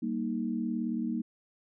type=chord; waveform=sine; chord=Eb major; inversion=first; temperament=just; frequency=194.45 / 233.3 / 311.1 Hz; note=G3 / Bb3 / Eb4; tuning=-14 / +2 / 0 cents; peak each=-36 / -31 / -36 dBFS; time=0.02-1.22 s; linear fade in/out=10 ms; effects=none